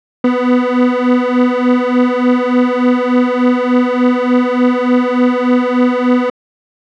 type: beating tone pair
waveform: 30% pulse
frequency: 246.9 / 250.3 Hz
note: B3 / B3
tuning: 0 / +23 cents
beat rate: 3.4 Hz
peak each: -10 dBFS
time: 0.24-6.3 s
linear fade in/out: 5 ms
effects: low-pass 2000 Hz 12 dB/octave